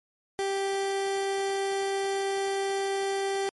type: tone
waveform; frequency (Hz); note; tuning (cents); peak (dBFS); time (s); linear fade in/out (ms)
30% pulse; 392; G4; 0; -24; 0.39-3.49; 0
effects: MP3 48 kbps